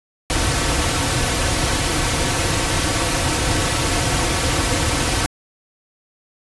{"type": "noise with comb filter", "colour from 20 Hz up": "pink", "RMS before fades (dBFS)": -19, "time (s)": [0.3, 5.26], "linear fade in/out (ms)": 0, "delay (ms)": 4.9, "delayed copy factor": -0.6, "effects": ["resampled to 24000 Hz"]}